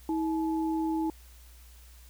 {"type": "tone pair together", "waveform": "sine", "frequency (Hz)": [321.4, 858], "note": ["E4", "A5"], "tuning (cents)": [-44, -44], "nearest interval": "octave + perfect fourth", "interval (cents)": 1700, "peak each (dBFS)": [-27, -35], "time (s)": [0.09, 1.1], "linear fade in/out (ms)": 2, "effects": ["added 60 Hz sine -50 dBFS peak until 2.09 s", "white hiss -58 dBFS RMS until 2.09 s"]}